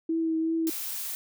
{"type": "tone with vibrato", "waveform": "sine", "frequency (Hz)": 324.3, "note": "E4", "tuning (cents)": -28, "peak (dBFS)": -24, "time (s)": [0.09, 0.7], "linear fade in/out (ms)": 5, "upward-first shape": "triangle", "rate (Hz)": 2.7, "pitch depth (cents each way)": 22}
{"type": "noise", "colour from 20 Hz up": "blue", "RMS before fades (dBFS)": -34, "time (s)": [0.67, 1.15], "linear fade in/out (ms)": 0}
{"effects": []}